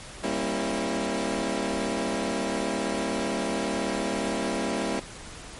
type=chord; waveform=20% pulse; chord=G diminished seventh; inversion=none; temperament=equal with one note detuned; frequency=196 / 233.1 / 271 / 329.6 Hz; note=G3 / Bb3 / Db4 / Fb4; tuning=0 / 0 / -39 / 0 cents; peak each=-27 dBFS; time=0.23-5 s; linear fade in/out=10 ms; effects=pink hiss -42 dBFS RMS until 5.59 s + MP3 48 kbps